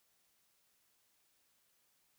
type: silence
effects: white hiss -75 dBFS RMS until 2.18 s